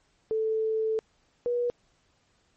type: tone pair in turn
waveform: sine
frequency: 440 / 483.6 Hz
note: A4 / B4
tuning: 0 / -36 cents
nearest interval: major second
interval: 164 cents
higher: second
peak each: -24 dBFS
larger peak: neither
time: 0.31-0.99 / 1.46-1.7 s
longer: first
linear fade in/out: 0 ms
effects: pink hiss -68 dBFS RMS until 2.56 s + MP3 32 kbps